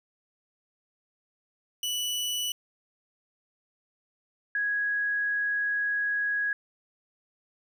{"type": "tone pair in turn", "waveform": ["sawtooth", "sine"], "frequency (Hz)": [2960, 1661.2], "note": ["F#7", "G#6"], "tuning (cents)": [0, 0], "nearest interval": "minor seventh", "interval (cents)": 1000, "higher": "first", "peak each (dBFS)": -25, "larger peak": "neither", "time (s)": [[1.83, 2.52], [4.55, 6.53]], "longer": "second", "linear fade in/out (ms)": 2, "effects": []}